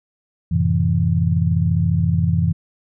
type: chord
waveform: sine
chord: F# half-diminished seventh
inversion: none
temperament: equal with one note detuned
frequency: 90.33 / 110 / 130.81 / 164.81 Hz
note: F#2 / A2 / C3 / E3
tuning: -41 / 0 / 0 / 0 cents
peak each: -19 / -23 / -23 / -18 dBFS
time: 0.51-2.53 s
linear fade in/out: 10 ms
effects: none